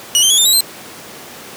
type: tone with pitch steps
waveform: 20% pulse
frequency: 2920 / 3130 / 3354 / 3595 / 3853 / 4130 Hz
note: F#7 / G7 / G#7 / A7 / B7 / C8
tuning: -24 / -3 / +16 / +36 / -44 / -23 cents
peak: -3 dBFS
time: 0.15-0.606 s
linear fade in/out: 0 ms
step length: 76 ms
effects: pink hiss -33 dBFS RMS until 1.56 s + high-pass 200 Hz 12 dB/octave